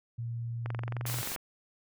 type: tone with pitch glide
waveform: sine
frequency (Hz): 117 to 120.29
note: A#2 to B2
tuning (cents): +7 to -45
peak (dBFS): -33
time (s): 0.18-1.22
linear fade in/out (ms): 10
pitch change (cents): +48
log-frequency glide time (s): 0.87-0.95
type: click train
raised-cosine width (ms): 0.5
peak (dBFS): -23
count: 17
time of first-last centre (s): 0.66-1.362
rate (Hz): 22.8
type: noise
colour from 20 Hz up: white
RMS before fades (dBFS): -37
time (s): 1.06-1.36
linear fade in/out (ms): 5
effects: none